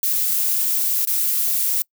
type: noise with dropouts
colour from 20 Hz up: violet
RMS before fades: -20 dBFS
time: 0.03-1.82 s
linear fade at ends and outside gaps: 1 ms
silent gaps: 1.051-1.073 s
effects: noise-tail reverb RT60 0.1 s tail -26 dB re dry